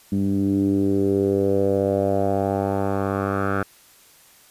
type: tone with low-pass filter sweep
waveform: 10% pulse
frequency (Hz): 98.4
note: G2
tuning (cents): +7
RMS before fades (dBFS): -21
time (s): 0.12-3.63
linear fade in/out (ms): 5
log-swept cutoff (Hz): 230 to 1400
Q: 3.7
effects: white hiss -52 dBFS RMS until 4.5 s + resampled to 32000 Hz